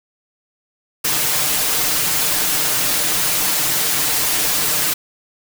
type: noise with comb filter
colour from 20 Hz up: white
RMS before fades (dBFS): -18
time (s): 1.04-4.94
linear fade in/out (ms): 10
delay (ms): 6.6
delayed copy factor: +0.8
effects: none